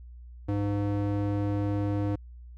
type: tone with band-pass filter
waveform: square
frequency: 101.8 Hz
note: G#2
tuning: 34 cents flat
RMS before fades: -28 dBFS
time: 0.48-2.16 s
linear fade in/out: 10 ms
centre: 290 Hz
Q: 0.85
effects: added 60 Hz sine -43 dBFS peak until 2.57 s